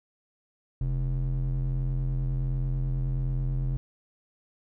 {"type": "ring-modulated tone", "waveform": "triangle", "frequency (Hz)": 86, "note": "F2", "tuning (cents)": -26, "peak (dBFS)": -20, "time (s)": [0.81, 3.77], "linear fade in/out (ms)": 0, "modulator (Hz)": 45.3, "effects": []}